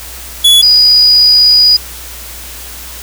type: tone pair in turn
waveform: 45% pulse / sine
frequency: 3400 / 4918 Hz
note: G#7 / D#8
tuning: +40 / -21 cents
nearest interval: tritone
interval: 639 cents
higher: second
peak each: -3 dBFS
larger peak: neither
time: 0.44-0.62 / 0.62-1.77 s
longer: second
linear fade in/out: 10 ms
effects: added 60 Hz sine -31 dBFS peak until 3.02 s + white hiss -28 dBFS RMS until 3.02 s